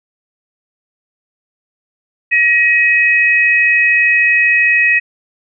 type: tone pair together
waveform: sine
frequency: 1902 / 2535 Hz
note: A#6 / D#7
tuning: +34 / +32 cents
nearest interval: perfect fourth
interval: 498 cents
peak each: -11 dBFS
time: 2.31-5 s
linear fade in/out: 20 ms
effects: none